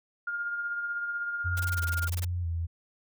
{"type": "tone with tremolo", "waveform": "sine", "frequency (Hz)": 1412, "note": "F6", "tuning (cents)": 19, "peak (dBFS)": -28, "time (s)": [0.27, 2.08], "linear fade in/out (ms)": 5, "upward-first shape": "triangle", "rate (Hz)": 16, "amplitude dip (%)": 45}
{"type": "tone with vibrato", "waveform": "sine", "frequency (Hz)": 86, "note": "F2", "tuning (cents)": -26, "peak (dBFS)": -28, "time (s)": [1.44, 2.67], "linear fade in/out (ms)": 20, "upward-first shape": "square", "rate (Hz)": 1.5, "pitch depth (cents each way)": 45}
{"type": "noise bursts", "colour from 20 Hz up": "white", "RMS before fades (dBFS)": -38, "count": 14, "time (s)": [1.57, 2.247], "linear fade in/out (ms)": 2, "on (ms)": 27, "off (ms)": 23}
{"effects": []}